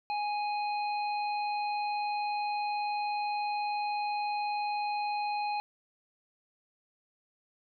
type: harmonic tone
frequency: 830.6 Hz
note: G#5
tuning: in tune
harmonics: 1 / 3 / 5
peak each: -30 / -40 / -44 dBFS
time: 0.1-5.6 s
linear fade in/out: 0 ms
effects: none